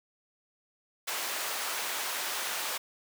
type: high-pass noise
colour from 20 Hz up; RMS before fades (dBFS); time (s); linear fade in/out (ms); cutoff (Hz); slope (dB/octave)
pink; -34; 1.07-2.78; 10; 800; 12
effects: none